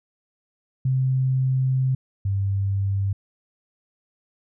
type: tone pair in turn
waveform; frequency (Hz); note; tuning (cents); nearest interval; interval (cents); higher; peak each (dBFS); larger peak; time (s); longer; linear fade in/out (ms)
sine; 130.81 / 98.37; C3 / G2; 0 / +7; perfect fourth; 493; first; -18 / -20; first; 0.85-1.95 / 2.25-3.13; first; 5
effects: none